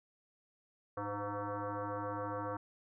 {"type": "tone with frequency modulation", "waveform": "sine", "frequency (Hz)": 311.1, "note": "D#4", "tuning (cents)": 0, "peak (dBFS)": -36, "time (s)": [0.97, 2.57], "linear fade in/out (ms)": 5, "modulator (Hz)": 205, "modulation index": 5.1, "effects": []}